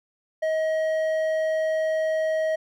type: tone with hard clipping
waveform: sine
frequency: 633 Hz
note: D#5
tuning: 30 cents sharp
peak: -23 dBFS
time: 0.42-2.56 s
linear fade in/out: 10 ms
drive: 6 dB
effects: none